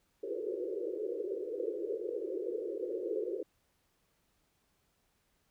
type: band-pass noise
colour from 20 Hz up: pink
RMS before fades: -37 dBFS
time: 0.23-3.43 s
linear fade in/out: 5 ms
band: 340 to 520 Hz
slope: 96 dB/octave
effects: pink hiss -75 dBFS RMS until 5.5 s